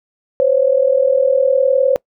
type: tone pair together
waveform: sine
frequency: 514.7 / 554.4 Hz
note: C5 / C#5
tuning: -29 / 0 cents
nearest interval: minor second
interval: 129 cents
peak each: -13 dBFS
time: 0.4-1.96 s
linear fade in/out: 0 ms
effects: noise-tail reverb RT60 0.1 s tail -24 dB re dry